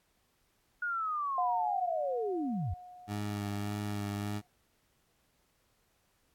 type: linear sweep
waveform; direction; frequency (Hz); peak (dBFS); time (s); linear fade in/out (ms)
sine; down; 1457 to 70.4; -31; 0.82-2.74; 5
type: tone with exponential decay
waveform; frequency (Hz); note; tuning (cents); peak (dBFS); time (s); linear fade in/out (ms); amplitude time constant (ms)
sine; 723; F#5; -40; -28; 1.38-4.47; 2; 670
type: tone with vibrato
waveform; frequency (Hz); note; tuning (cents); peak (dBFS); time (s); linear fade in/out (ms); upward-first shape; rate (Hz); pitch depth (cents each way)
20% pulse; 102.8; G#2; -17; -29; 3.07-4.42; 50; sine; 1.7; 19
effects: pink hiss -73 dBFS RMS until 6.34 s + AAC 64 kbps